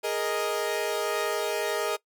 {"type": "chord", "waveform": "sawtooth", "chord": "Ab suspended second", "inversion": "none", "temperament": "equal", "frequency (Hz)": [415.3, 466.2, 622.3], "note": ["Ab4", "Bb4", "Eb5"], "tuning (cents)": [0, 0, 0], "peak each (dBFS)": -27, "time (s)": [0.03, 1.97], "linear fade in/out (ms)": 20, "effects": ["noise-tail reverb RT60 0.1 s tail -21 dB re dry"]}